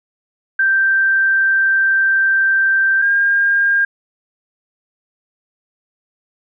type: tone pair in turn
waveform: sine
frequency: 1568 / 1609.3 Hz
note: G6 / G6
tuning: 0 / +45 cents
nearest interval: unison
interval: 45 cents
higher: second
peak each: -11 dBFS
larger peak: neither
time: 0.59-3.02 / 3.02-3.85 s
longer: first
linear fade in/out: 5 ms
effects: none